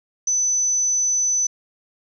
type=tone; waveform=sine; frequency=6020 Hz; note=F#8; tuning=29 cents sharp; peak=-17 dBFS; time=0.27-1.47 s; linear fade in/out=5 ms; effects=none